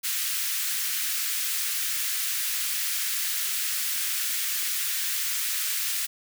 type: high-pass noise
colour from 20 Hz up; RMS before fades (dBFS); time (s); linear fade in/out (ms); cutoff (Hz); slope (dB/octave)
white; -28; 0.03-6.07; 20; 1500; 24
effects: none